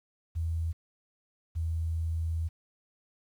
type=tone pair in turn; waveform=sine; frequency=82.1 / 81.7 Hz; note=E2 / E2; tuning=-6 / -15 cents; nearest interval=unison; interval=9 cents; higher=first; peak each=-28 dBFS; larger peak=neither; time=0.35-0.73 / 1.55-2.49 s; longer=second; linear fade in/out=20 ms; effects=10-bit